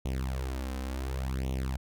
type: tone with flanger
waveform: sawtooth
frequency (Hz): 65.41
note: C2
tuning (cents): 0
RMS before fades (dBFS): -33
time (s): 0.05-1.77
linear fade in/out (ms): 5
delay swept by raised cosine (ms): 0.31 to 3.91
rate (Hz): 0.69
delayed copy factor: +0.85
effects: none